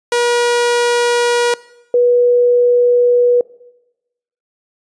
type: tone pair in turn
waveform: sawtooth / sine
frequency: 480 / 487 Hz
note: B4 / B4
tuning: -49 / -24 cents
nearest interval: unison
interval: 25 cents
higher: second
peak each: -8 dBFS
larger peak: neither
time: 0.12-1.54 / 1.94-3.41 s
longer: second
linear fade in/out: 2 ms
effects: noise-tail reverb RT60 1.0 s tail -21 dB re dry + resampled to 22050 Hz